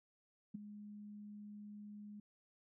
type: tone with ADSR envelope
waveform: sine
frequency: 207.7 Hz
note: G#3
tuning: in tune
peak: -38 dBFS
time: 0.54-2.2 s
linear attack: 11 ms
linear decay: 9 ms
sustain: -11 dB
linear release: 4 ms
effects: none